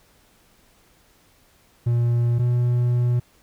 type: tone pair in turn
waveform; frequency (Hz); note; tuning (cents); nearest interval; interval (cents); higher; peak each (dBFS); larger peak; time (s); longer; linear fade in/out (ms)
triangle; 119.1 / 121.74; A#2 / B2; +38 / -24; unison; 38; second; -15; neither; 1.86-2.39 / 2.39-3.2; second; 10
effects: pink hiss -58 dBFS RMS until 3.42 s